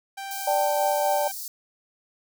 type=tone with pitch glide; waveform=sawtooth; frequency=784 to 779 Hz; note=G5 to G5; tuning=0 to -11 cents; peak=-29 dBFS; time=0.17-1.32 s; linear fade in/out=10 ms; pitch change=-11 cents; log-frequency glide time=0.35-0.75 s
type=high-pass noise; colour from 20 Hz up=white; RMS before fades=-35 dBFS; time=0.31-1.48 s; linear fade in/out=2 ms; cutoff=4400 Hz; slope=48 dB/octave
type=chord; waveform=sine; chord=D suspended fourth; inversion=none; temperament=just; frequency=587.3 / 783.1 / 881 Hz; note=D5 / G5 / A5; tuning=0 / -2 / +2 cents; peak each=-24 / -25 / -28 dBFS; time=0.47-1.28 s; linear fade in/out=5 ms
effects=none